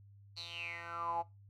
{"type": "tone with band-pass filter sweep", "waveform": "10% pulse", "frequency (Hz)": 169.7, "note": "F3", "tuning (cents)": -49, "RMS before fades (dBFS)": -41, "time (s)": [0.36, 1.23], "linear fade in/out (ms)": 20, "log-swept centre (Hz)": [4400, 770], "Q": 9.9, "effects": ["noise-tail reverb RT60 0.2 s tail -18 dB re dry", "added 100 Hz sine -56 dBFS peak until 1.49 s"]}